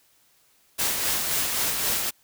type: noise with tremolo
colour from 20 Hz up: white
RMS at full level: -24 dBFS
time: 0.78-2.11 s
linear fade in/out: 20 ms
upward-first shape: sine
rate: 3.8 Hz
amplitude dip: 35%
effects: white hiss -62 dBFS RMS until 2.23 s